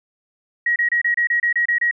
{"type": "tone bursts", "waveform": "sine", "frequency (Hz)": 1900, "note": "A#6", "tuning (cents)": 33, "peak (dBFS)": -15, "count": 10, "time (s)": [0.66, 1.912], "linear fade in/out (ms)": 5, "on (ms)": 100, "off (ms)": 28, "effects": []}